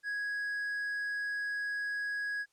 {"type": "tone", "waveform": "triangle", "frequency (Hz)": 1661.2, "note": "G#6", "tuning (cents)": 0, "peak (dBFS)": -31, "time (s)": [0.03, 2.46], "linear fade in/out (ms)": 50, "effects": ["white hiss -74 dBFS RMS until 2.52 s", "low-pass 9000 Hz 12 dB/octave"]}